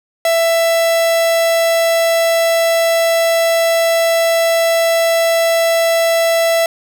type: tone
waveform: 45% pulse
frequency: 664 Hz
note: E5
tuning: 12 cents sharp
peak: -11 dBFS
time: 0.25-6.66 s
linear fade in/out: 2 ms
effects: none

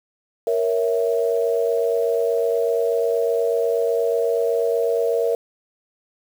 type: chord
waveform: sine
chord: A# diminished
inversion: none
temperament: equal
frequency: 466.2 / 554.4 / 659.3 Hz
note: A#4 / C#5 / E5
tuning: 0 / 0 / 0 cents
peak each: -19 / -25 / -24 dBFS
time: 0.47-5.35 s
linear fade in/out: 2 ms
effects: 7-bit

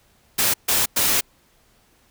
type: noise bursts at uneven times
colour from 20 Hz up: white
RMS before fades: -19 dBFS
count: 3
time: 0.38-0.54 / 0.68-0.86 / 0.96-1.21 s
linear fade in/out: 10 ms
effects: pink hiss -59 dBFS RMS until 2.1 s

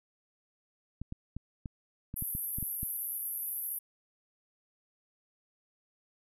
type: clicks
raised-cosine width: 5 ms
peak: -26 dBFS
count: 10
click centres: 1.016 / 1.124 / 1.366 / 1.658 / 2.141 / 2.224 / 2.351 / 2.585 / 2.627 / 2.831 s
type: band-pass noise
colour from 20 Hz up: pink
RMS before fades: -37 dBFS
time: 2.16-3.79 s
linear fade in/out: 10 ms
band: 11000 to 13000 Hz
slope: 96 dB/octave
effects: none

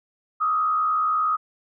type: tone with frequency modulation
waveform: sine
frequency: 1253 Hz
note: D#6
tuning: 12 cents sharp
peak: -19 dBFS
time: 0.4-1.37 s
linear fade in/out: 20 ms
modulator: 70.3 Hz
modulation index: 0.6
effects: none

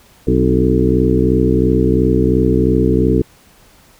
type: harmonic tone with a mistuned harmonic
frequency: 62.9 Hz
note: B1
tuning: 32 cents sharp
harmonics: 1 / 2 / 3 / 4 / 5 / 6 / 7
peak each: -18 / -18 / -18 / -18 / -18 / -18 / -18 dBFS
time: 0.27-3.22 s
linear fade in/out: 5 ms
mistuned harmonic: 4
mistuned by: +65 cents
effects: pink hiss -48 dBFS RMS until 3.99 s

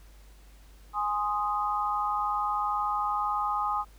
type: chord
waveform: sine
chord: Ab major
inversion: none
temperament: equal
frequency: 830.6 / 1046.5 / 1244.5 Hz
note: Ab5 / C6 / Eb6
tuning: 0 / 0 / 0 cents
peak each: -30 / -33 / -29 dBFS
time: 0.93-3.85 s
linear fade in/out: 50 ms
effects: added 50 Hz sine -50 dBFS peak until 3.98 s + pink hiss -60 dBFS RMS until 3.98 s

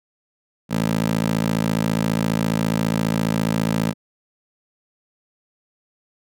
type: tone with high-pass filter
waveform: 15% pulse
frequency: 54.7 Hz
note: A1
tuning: 9 cents flat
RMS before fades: -21 dBFS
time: 0.69-3.94 s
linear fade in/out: 50 ms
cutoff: 190 Hz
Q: 1.6
effects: none

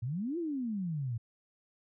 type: exponential two-way sweep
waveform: sine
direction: up then down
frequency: 109.9 to 355.3 to 109.9 Hz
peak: -32 dBFS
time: 0.02-1.18 s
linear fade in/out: 10 ms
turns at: 0.38 s
effects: none

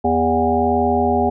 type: harmonic tone with a mistuned harmonic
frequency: 81.1 Hz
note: E2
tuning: 28 cents flat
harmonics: 1 / 3 / 5 / 7 / 9 / 10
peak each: -25 / -20 / -20 / -25 / -19 / -22 dBFS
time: 0.04-1.3 s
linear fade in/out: 10 ms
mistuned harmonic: 7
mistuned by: +41 cents
effects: none

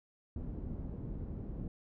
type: low-pass noise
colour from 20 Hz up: pink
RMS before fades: -41 dBFS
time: 0.36-1.68 s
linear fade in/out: 2 ms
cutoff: 270 Hz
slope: 12 dB/octave
effects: none

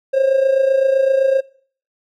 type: tone with amplitude modulation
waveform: triangle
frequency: 536 Hz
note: C5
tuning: 42 cents sharp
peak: -6 dBFS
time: 0.13-1.41 s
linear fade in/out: 20 ms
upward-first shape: sine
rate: 27.8 Hz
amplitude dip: 70%
effects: noise-tail reverb RT60 0.5 s tail -24 dB re dry + tanh soft clip ceiling -5 dBFS

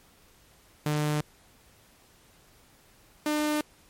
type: tone pair in turn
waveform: sawtooth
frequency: 150 / 301 Hz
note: D3 / D4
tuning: +37 / +43 cents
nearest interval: octave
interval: 1206 cents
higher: second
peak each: -21 dBFS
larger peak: neither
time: 0.86-1.21 / 3.26-3.61 s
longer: neither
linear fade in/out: 2 ms
effects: pink hiss -59 dBFS RMS until 3.89 s + MP3 64 kbps

